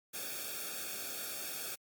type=noise with comb filter; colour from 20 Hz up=white; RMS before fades=-41 dBFS; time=0.13-1.76 s; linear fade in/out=20 ms; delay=1 ms; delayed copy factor=-1; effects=Opus 48 kbps